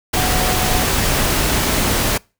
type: tone in noise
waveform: sine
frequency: 737 Hz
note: F#5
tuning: 7 cents flat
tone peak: -23 dBFS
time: 0.16-0.84 s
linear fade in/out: 10 ms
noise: pink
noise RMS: -17 dBFS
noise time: 0.13-2.18 s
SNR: -9 dB
effects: noise-tail reverb RT60 0.3 s tail -25 dB re dry